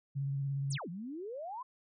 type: tone with vibrato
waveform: sine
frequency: 138.5 Hz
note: C#3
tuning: 1 cent flat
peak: -32 dBFS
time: 0.15-0.78 s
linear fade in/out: 20 ms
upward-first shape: sine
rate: 17 Hz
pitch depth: 25 cents each way
type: exponential two-way sweep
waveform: sine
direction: down then up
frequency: 10548 to 161.1 to 1064 Hz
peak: -39 dBFS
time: 0.7-1.63 s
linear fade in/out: 10 ms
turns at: 0.89 s
effects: none